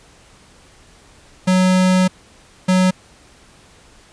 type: tone bursts at uneven times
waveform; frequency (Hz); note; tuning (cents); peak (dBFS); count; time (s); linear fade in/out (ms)
square; 185; F#3; 0; -12; 2; 1.47-2.08 / 2.68-2.91; 10
effects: pink hiss -48 dBFS RMS until 4.12 s + resampled to 22050 Hz